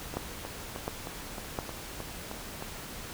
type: two click trains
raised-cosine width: 1 ms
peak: -23 / -17 dBFS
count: 9 / 3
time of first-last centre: 0.14-2.624 / 0.17-1.588 s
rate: 3.22 / 1.41 Hz
effects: pink hiss -42 dBFS RMS until 3.13 s